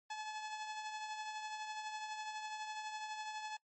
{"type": "tone with tremolo", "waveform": "sawtooth", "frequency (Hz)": 859, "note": "A5", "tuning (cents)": -42, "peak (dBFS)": -36, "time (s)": [0.1, 3.57], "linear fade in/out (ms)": 5, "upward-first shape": "triangle", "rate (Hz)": 12, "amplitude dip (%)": 50, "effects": ["noise-tail reverb RT60 0.1 s tail -24 dB re dry", "MP3 32 kbps"]}